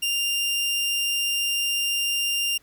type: tone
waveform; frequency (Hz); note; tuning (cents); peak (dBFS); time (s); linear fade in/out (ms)
sawtooth; 2794; F7; 0; -19; 0.02-2.58; 10
effects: pink hiss -60 dBFS RMS until 2.62 s